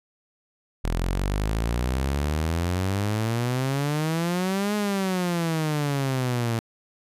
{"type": "exponential two-way sweep", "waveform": "sawtooth", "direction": "up then down", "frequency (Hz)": [40.47, 210.7, 112.8], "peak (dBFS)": -19, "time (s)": [0.84, 6.59], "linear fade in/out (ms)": 0, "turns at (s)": 4.75, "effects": ["resampled to 32000 Hz"]}